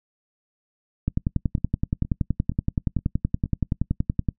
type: two click trains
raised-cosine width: 5 ms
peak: -9 / -21 dBFS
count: 35 / 5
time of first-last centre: 1.08-4.288 / 1.58-3.458 s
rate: 10.6 / 2.13 Hz
effects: noise-tail reverb RT60 0.1 s tail -24 dB re dry